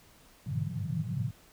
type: band-pass noise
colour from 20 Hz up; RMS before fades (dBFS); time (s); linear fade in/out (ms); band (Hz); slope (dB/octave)
pink; -33; 0.46-1.31; 5; 100 to 180; 96
effects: pink hiss -59 dBFS RMS until 1.52 s